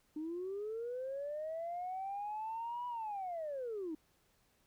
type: linear two-way sweep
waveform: sine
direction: up then down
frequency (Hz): 299.5 to 984 to 299.5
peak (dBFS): -37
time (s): 0.16-3.95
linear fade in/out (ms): 5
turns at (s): 2.87
effects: tanh soft clip ceiling -34 dBFS + pink hiss -73 dBFS RMS until 4.66 s